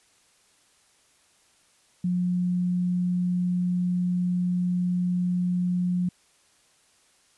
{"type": "tone", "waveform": "sine", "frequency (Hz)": 178.9, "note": "F3", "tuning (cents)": 42, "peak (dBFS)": -22, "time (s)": [2.04, 6.09], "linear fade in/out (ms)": 5, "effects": ["white hiss -62 dBFS RMS until 7.37 s", "resampled to 24000 Hz"]}